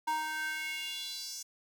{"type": "tone with high-pass filter sweep", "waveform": "square", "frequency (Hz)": 311.1, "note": "D#4", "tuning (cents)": 0, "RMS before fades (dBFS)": -37, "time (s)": [0.07, 1.43], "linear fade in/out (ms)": 10, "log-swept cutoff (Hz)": [890, 6200], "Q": 3.8, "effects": []}